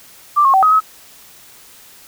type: tone with pitch steps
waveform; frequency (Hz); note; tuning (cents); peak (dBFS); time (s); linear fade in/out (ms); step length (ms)
sine; 1178 / 1083 / 767 / 1263 / 1282; D6 / C#6 / G5 / D#6 / E6; +5 / -41 / -38 / +26 / -49; -8; 0.36-0.805; 20; 89
effects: white hiss -43 dBFS RMS until 2.07 s